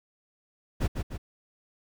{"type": "noise with echo", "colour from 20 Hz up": "brown", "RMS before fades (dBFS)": -25, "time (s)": [0.8, 0.88], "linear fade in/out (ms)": 20, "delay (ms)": 150, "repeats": 2, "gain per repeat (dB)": -5, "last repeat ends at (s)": 1.18, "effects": []}